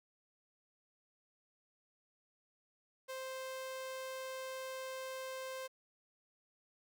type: tone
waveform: sawtooth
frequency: 523.3 Hz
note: C5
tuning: in tune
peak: -38 dBFS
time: 3.08-5.68 s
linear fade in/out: 20 ms
effects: 12-bit